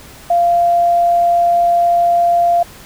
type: tone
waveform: sine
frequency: 692 Hz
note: F5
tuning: 16 cents flat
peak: -9 dBFS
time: 0.3-2.63 s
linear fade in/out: 5 ms
effects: pink hiss -38 dBFS RMS until 2.85 s